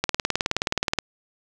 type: click train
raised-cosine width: 0.2 ms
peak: -4 dBFS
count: 19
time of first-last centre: 0.04-0.987 s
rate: 19 Hz
effects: none